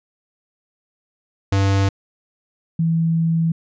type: tone pair in turn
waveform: square / sine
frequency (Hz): 98 / 164.29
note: G2 / E3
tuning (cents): 0 / -6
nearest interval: major sixth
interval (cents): 894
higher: second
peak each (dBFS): -15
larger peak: neither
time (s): 1.52-1.89 / 2.79-3.52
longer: second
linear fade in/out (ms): 5
effects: resampled to 16000 Hz